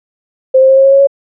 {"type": "tone with pitch steps", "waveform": "sine", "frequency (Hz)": [523.3, 528.5, 533.7, 538.9, 544.3, 549.6, 555.1], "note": ["C5", "C5", "C5", "C#5", "C#5", "C#5", "C#5"], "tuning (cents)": [0, 17, 34, -49, -32, -15, 2], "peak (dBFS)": -3, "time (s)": [0.54, 1.072], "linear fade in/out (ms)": 10, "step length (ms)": 76, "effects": []}